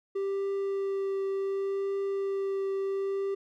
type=tone with vibrato; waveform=triangle; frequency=392 Hz; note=G4; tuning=in tune; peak=-26 dBFS; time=0.15-3.35 s; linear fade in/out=10 ms; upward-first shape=triangle; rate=0.68 Hz; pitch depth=12 cents each way; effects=none